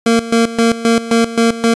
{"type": "tone with tremolo", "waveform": "25% pulse", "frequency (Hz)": 230, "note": "A#3", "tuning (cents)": -23, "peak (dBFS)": -5, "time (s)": [0.06, 1.74], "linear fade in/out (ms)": 5, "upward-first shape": "square", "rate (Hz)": 3.8, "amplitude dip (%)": 80, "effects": ["resampled to 24000 Hz"]}